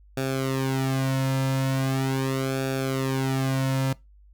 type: tone with flanger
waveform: sawtooth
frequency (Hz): 133.3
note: C3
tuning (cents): +33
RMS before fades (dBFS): -25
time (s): 0.17-3.93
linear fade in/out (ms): 5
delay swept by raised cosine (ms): 0.98 to 2.68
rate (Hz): 0.4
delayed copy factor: -0.85
effects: noise-tail reverb RT60 0.2 s tail -21 dB re dry + added 50 Hz sine -50 dBFS peak until 4.33 s